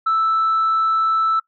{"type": "tone", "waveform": "sine", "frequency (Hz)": 1318.5, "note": "E6", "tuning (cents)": 0, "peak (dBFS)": -13, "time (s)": [0.06, 1.4], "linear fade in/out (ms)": 10, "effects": ["noise-tail reverb RT60 0.1 s tail -20 dB re dry", "tanh soft clip ceiling -12 dBFS"]}